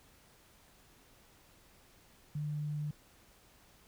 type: tone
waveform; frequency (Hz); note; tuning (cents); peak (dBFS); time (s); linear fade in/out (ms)
sine; 149.2; D3; +28; -34; 2.35-2.91; 5
effects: pink hiss -63 dBFS RMS until 3.87 s